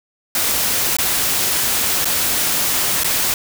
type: noise with dropouts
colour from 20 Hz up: white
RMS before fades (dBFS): -18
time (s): 0.35-3.34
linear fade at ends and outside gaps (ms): 2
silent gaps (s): 0.968-0.985 / 2.046-2.054 / 3.035-3.044
effects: none